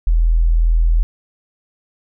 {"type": "tone", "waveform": "sine", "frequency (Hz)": 41.21, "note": "E1", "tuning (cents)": 0, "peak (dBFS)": -10, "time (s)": [0.07, 1.03], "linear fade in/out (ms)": 0, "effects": []}